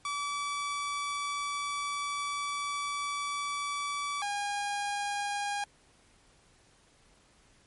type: tone pair in turn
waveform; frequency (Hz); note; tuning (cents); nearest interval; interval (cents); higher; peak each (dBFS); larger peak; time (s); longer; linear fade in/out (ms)
sawtooth; 1151 / 813.9; D6 / G#5; -35 / -35; tritone; 600; first; -28 / -27; second; 0.05-4.22 / 4.22-5.64; first; 2
effects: pink hiss -63 dBFS RMS until 7.66 s + MP3 48 kbps